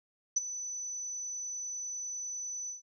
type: tone with ADSR envelope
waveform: sine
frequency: 5990 Hz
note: F#8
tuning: 20 cents sharp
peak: -22 dBFS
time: 0.36-2.82 s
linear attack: 10 ms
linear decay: 20 ms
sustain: -14 dB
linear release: 130 ms
effects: none